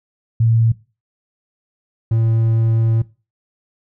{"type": "tone pair in turn", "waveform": ["sine", "triangle"], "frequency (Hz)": [114.1, 113.12], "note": ["A#2", "A2"], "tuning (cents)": [-37, 48], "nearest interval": "unison", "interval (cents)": 15, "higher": "first", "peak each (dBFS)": -11, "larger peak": "neither", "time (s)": [[0.4, 0.72], [2.11, 3.02]], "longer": "second", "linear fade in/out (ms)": 5, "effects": ["noise-tail reverb RT60 0.3 s tail -19 dB re dry"]}